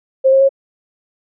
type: tone with pitch steps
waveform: sine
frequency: 530 / 537.4 / 544.9 Hz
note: C5 / C5 / C#5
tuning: +22 / +46 / -30 cents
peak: -7 dBFS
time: 0.24-0.492 s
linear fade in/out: 20 ms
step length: 84 ms
effects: none